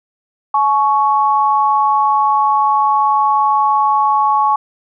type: tone pair together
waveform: sine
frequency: 851.5 / 1111 Hz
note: G#5 / C#6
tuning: +43 / +4 cents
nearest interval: perfect fourth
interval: 461 cents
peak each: -13 dBFS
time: 0.54-4.56 s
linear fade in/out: 5 ms
effects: none